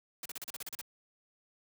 white noise bursts, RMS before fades -41 dBFS, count 10, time 0.23-0.813 s, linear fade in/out 2 ms, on 25 ms, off 37 ms, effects high-pass 100 Hz 12 dB/octave

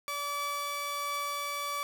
sawtooth tone pair together, 575 / 1151.4 Hz, D5 / D6, -37 / -35 cents, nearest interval octave, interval 1202 cents, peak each -38 / -29 dBFS, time 0.08-1.83 s, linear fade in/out 0 ms, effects none

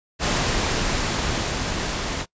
pink noise with level ramp, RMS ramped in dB -21 to -27 dBFS, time 0.19-2.26 s, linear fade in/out 50 ms, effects noise-tail reverb RT60 0.1 s tail -22 dB re dry + resampled to 16000 Hz

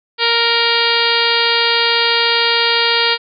harmonic tone with a mistuned harmonic, 466.2 Hz, A#4, in tune, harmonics 1 / 2 / 3 / 4 / 5 / 6 / 7 / 8 / 9 / 10, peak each -21 / -21 / -21 / -21 / -21 / -21 / -21 / -21 / -21 / -21 dBFS, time 0.18-3.18 s, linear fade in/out 50 ms, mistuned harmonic 6, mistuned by +18 cents, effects none

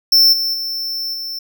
square tone with level steps, 5360 Hz, E8, 28 cents sharp, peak -8 / -17 / -21 / -24 dBFS, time 0.12-1.39 s, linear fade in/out 5 ms, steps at 0.32 / 0.53 / 1.13 s, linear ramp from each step 20 ms, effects none

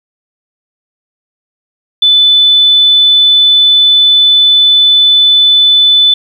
sine tone, 3500 Hz, A7, 10 cents flat, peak -3 dBFS, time 2.02-6.14 s, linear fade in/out 5 ms, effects 7-bit

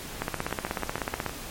two click trains, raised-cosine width 0.5 ms, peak -12 / -19 dBFS, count 18 / 6, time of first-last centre 0.22-1.263 / 0.51-1.295 s, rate 16.3 / 6.37 Hz, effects pink hiss -39 dBFS RMS until 1.5 s + MP3 64 kbps

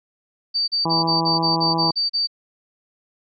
sine tone bursts, 4618 Hz, D8, 30 cents flat, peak -18 dBFS, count 10, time 0.54-2.273 s, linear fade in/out 20 ms, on 140 ms, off 37 ms
harmonic tone, 164.81 Hz, E3, in tune, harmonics 1 / 2 / 3 / 4 / 5 / 6 / 7, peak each -25 / -25 / -32 / -32 / -25 / -25 / -33 dBFS, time 0.85-1.91 s, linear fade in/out 5 ms
effects none

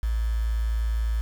sine tone with quantisation, 55.9 Hz, A1, 28 cents sharp, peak -22 dBFS, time 0.03-1.21 s, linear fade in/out 0 ms, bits 7, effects none

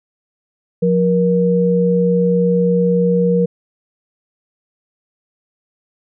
sine tone pair together, 177.7 / 474.4 Hz, F3 / A#4, +30 / +30 cents, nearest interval octave + perfect fourth, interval 1700 cents, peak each -14 dBFS, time 0.82-3.46 s, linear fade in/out 10 ms, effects none

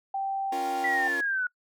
sine tone, 781 Hz, G5, 7 cents flat, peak -27 dBFS, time 0.14-1.08 s, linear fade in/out 5 ms
sawtooth chord, Bb minor, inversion first, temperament equal, 277.2 / 349.2 / 466.2 Hz, Db4 / F4 / Bb4, 0 / 0 / 0 cents, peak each -34 / -33 / -36 dBFS, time 0.52-1.21 s, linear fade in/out 5 ms
sine linear sweep, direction down, 1975.5 to 1457 Hz, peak -25 dBFS, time 0.84-1.47 s, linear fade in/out 5 ms
effects noise-tail reverb RT60 0.1 s tail -25 dB re dry

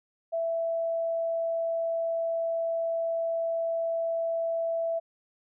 sine tone, 663 Hz, E5, 10 cents sharp, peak -26 dBFS, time 0.32-5 s, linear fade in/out 20 ms, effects none

